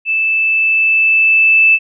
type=tone with level ramp; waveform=sine; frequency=2634 Hz; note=E7; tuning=2 cents flat; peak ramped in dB=-12 to -5 dBFS; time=0.05-1.79 s; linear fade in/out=50 ms; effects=none